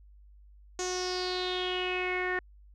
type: tone with low-pass filter sweep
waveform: sawtooth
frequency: 365 Hz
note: F#4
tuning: 24 cents flat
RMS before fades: -32 dBFS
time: 0.79-2.39 s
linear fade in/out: 2 ms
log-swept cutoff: 6600 to 1800 Hz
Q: 6.4
effects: added 50 Hz sine -52 dBFS peak until 2.74 s